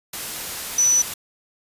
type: tone in noise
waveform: sine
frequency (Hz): 5960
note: F#8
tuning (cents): +12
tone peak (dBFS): -14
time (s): 0.78-1.02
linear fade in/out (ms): 5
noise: white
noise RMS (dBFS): -30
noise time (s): 0.13-1.14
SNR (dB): +13
effects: resampled to 32000 Hz